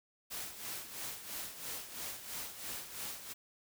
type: noise with tremolo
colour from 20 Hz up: white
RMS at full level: -41 dBFS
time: 0.3-3.34 s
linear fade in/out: 20 ms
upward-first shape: sine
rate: 3 Hz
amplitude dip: 65%
effects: none